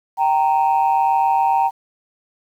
sine tone pair together, 779 / 926.4 Hz, G5 / A#5, -11 / -11 cents, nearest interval minor third, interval 300 cents, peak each -15 dBFS, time 0.17-1.71 s, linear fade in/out 50 ms, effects tanh soft clip ceiling -9 dBFS + 8-bit

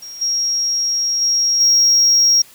sine tone with level steps, 5600 Hz, F8, 4 cents sharp, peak -30 / -15 / -12 / -7 dBFS, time 0.02-2.42 s, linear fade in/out 5 ms, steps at 0.21 / 1.21 / 1.6 s, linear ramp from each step 10 ms, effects tanh soft clip ceiling -8 dBFS + white hiss -45 dBFS RMS until 2.54 s

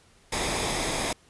pink noise with comb filter, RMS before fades -28 dBFS, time 0.32-1.13 s, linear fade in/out 5 ms, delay 0.69 ms, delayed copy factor -0.5, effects pink hiss -59 dBFS RMS until 1.29 s + resampled to 24000 Hz

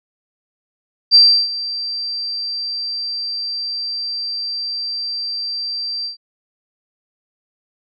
sine tone with ADSR envelope, 4699 Hz, D8, in tune, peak -4 dBFS, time 1.11-6.17 s, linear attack 38 ms, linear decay 330 ms, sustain -17 dB, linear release 120 ms, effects none

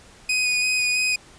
sawtooth tone with vibrato, 2489 Hz, D#7, in tune, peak -16 dBFS, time 0.29-1.16 s, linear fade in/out 5 ms, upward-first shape square, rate 3 Hz, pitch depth 11 cents each way, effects pink hiss -49 dBFS RMS until 1.38 s + resampled to 22050 Hz

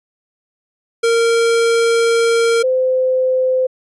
square / sine tone pair in turn, 462.2 / 515.1 Hz, A#4 / C5, -15 / -27 cents, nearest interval major second, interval 188 cents, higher second, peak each -12 dBFS, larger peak neither, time 1.03-2.63 / 2.63-3.67 s, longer first, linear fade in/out 10 ms, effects resampled to 24000 Hz

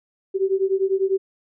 sine beating tone pair, 380.2 / 390.2 Hz, F#4 / G4, +47 / -8 cents, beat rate 10 Hz, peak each -21 dBFS, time 0.34-1.18 s, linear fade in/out 20 ms, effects none

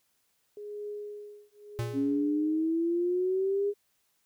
sine tone with tremolo, 415.3 Hz, G#4, in tune, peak -34 dBFS, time 0.57-2.74 s, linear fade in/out 2 ms, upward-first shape triangle, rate 0.8 Hz, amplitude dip 100%
square tone with exponential decay, 117.7 Hz, A#2, 17 cents sharp, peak -28 dBFS, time 1.79-2.3 s, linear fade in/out 0 ms, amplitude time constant 110 ms
sine exponential sweep, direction up, 273.1 to 411.6 Hz, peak -25 dBFS, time 1.93-3.74 s, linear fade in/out 50 ms
effects white hiss -73 dBFS RMS until 4.25 s

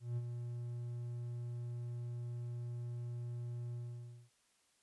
triangle tone with ADSR envelope, 120 Hz, B2, 49 cents flat, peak -32 dBFS, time 0-4.3 s, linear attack 170 ms, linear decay 40 ms, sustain -6 dB, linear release 560 ms, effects white hiss -74 dBFS RMS until 4.82 s + resampled to 24000 Hz

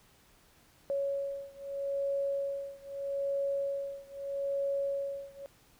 sine beating tone pair, 556 / 556.79 Hz, C#5 / C#5, +5 / +8 cents, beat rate 0.79 Hz, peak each -34 / -35 dBFS, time 0.9-5.46 s, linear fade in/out 0 ms, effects pink hiss -63 dBFS RMS until 5.79 s

